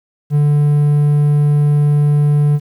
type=tone; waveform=triangle; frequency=146.83 Hz; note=D3; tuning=in tune; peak=-7 dBFS; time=0.3-2.6 s; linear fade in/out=50 ms; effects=8-bit